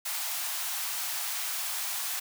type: high-pass noise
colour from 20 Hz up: white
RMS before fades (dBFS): -33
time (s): 0.05-2.2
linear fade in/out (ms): 10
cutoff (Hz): 660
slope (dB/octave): 48
effects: none